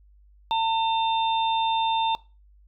harmonic tone, 900 Hz, A5, 39 cents sharp, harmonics 1 / 3 / 4, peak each -21 / -37 / -29 dBFS, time 0.51-2.15 s, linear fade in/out 0 ms, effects noise-tail reverb RT60 0.3 s tail -20 dB re dry + added 50 Hz sine -52 dBFS peak until 2.67 s

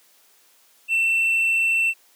sine tone with hard clipping, 2687 Hz, E7, 33 cents sharp, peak -18 dBFS, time 0.88-1.94 s, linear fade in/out 50 ms, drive 2 dB, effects white hiss -57 dBFS RMS until 2.15 s + high-pass 300 Hz 12 dB/octave

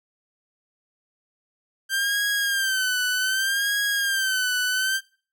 sawtooth tone with vibrato, 1568 Hz, G6, in tune, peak -18 dBFS, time 1.89-5.01 s, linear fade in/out 50 ms, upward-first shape sine, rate 0.65 Hz, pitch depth 87 cents each way, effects noise-tail reverb RT60 0.4 s tail -23 dB re dry

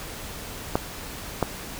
clicks, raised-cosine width 1 ms, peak -6 dBFS, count 2, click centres 0.755 / 1.427 s, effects pink hiss -37 dBFS RMS until 1.79 s

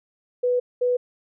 sine tone bursts at uneven times, 493.9 Hz, B4, in tune, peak -18 dBFS, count 2, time 0.43-0.6 / 0.81-0.97 s, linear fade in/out 10 ms, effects none

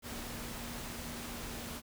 sine tone in noise, 236.2 Hz, A#3, 23 cents sharp, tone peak -48 dBFS, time 0.02-1.82 s, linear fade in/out 50 ms, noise pink, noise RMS -43 dBFS, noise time 0.02-1.82 s, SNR -8 dB, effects none

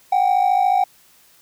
triangle ring-modulated tone, 764 Hz, G5, 45 cents flat, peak -8 dBFS, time 0.12-0.84 s, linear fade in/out 5 ms, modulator 27 Hz, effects tanh soft clip ceiling -7 dBFS + white hiss -53 dBFS RMS until 1.41 s

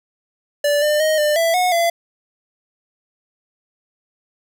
square tone with pitch steps, 582 / 599 / 624 / 598 / 664 / 728 / 679 Hz, D5 / D5 / D#5 / D5 / E5 / F#5 / F5, -16 / +34 / +5 / +31 / +12 / -28 / -49 cents, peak -15 dBFS, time 0.64-1.9 s, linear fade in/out 5 ms, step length 180 ms, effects none

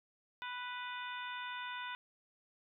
harmonic tone with a mistuned harmonic, 493.8 Hz, B4, in tune, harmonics 2 / 3 / 4 / 5 / 6 / 7, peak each -44 / -45 / -50 / -50 / -52 / -50 dBFS, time 0.42-1.95 s, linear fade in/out 0 ms, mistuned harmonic 7, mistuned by +51 cents, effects none

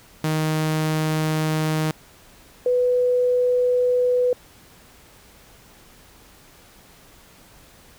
sawtooth / sine tone pair in turn, 156.2 / 495.9 Hz, D#3 / B4, +7 / +7 cents, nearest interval octave + minor sixth, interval 2000 cents, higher second, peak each -16 dBFS, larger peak neither, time 0.24-1.91 / 2.66-4.33 s, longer neither, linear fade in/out 2 ms, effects pink hiss -50 dBFS RMS until 7.98 s

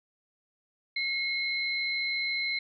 sine tone pair together, 2163 / 4083 Hz, C#7 / C8, -43 / -43 cents, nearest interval major seventh, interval 1100 cents, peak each -29 / -33 dBFS, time 0.96-2.59 s, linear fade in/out 5 ms, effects none

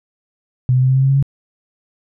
sine tone with pitch steps, 126.6 / 128.22 / 129.86 / 131.52 / 133.2 / 134.91 / 136.63 / 138.38 Hz, B2 / C3 / C3 / C3 / C3 / C#3 / C#3 / C#3, +43 / -35 / -13 / +9 / +31 / -47 / -25 / -3 cents, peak -10 dBFS, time 0.69-1.226 s, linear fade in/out 0 ms, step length 67 ms, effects none

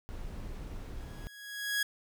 brown noise, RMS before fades -41 dBFS, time 0.09-1.27 s, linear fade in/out 0 ms
sawtooth tone with exponential growth, 1661.2 Hz, G#6, in tune, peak -23 dBFS, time 0.95-1.83 s, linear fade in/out 5 ms, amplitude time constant 190 ms
effects none

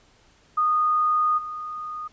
sine tone with level steps, 1233 Hz, D#6, 16 cents flat, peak -18 / -30 dBFS, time 0.57-2.08 s, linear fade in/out 10 ms, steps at 1.37 s, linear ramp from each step 20 ms, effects pink hiss -58 dBFS RMS until 2.12 s + resampled to 16000 Hz

